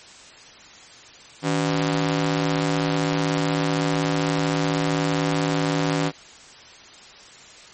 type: ring-modulated tone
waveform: sawtooth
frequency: 221 Hz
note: A3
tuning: 8 cents sharp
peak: -13 dBFS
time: 1.42-6.12 s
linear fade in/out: 50 ms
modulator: 62.6 Hz
effects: white hiss -45 dBFS RMS until 7.73 s + MP3 32 kbps